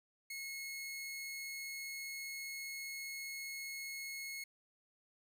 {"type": "tone", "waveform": "sawtooth", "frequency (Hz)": 2175, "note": "C#7", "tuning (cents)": -33, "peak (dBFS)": -39, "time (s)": [0.3, 4.44], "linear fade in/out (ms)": 5, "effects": []}